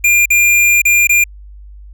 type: tone with dropouts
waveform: square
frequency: 2400 Hz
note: D7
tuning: 37 cents sharp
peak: -8 dBFS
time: 0.04-1.24 s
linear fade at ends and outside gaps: 5 ms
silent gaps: 0.257-0.303 / 0.818-0.852 / 1.072-1.093 s
effects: added 50 Hz sine -32 dBFS peak until 1.93 s